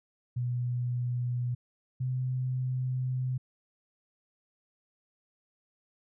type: tone pair in turn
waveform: sine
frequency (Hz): 122.7 / 128.01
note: B2 / C3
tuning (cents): -11 / -37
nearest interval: minor second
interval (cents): 74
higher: second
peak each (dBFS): -28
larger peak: neither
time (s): 0.36-1.55 / 2-3.38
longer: second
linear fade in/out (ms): 10
effects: none